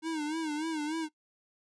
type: tone with vibrato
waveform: square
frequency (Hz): 311.1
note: D#4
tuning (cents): 0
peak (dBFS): -32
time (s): 0.02-1.09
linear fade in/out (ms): 50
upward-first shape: sine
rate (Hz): 3.4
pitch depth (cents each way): 91
effects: noise-tail reverb RT60 0.1 s tail -21 dB re dry + resampled to 22050 Hz